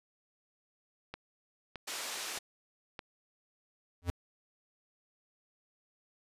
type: click train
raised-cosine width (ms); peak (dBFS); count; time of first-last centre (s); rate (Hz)
0.3; -25; 4; 1.14-2.992; 1.62
type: band-pass noise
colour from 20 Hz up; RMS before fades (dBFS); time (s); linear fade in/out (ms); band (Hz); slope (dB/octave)
white; -40; 1.87-2.39; 10; 390 to 7200; 12
type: tone with exponential growth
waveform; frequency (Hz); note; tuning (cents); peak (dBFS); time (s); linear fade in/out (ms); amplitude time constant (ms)
square; 87.31; F2; 0; -26; 4.02-4.1; 0; 16
effects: resampled to 32000 Hz